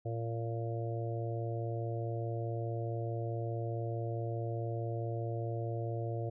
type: harmonic tone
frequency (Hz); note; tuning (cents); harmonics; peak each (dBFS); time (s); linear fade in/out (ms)
115.3; A#2; -19; 1 / 3 / 4 / 5 / 6; -35 / -43 / -43 / -44 / -45; 0.05-6.3; 10
effects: none